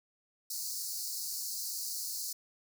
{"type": "high-pass noise", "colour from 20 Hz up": "pink", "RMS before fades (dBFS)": -38, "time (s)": [0.5, 2.33], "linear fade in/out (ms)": 5, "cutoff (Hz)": 4300, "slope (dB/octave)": 96, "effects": []}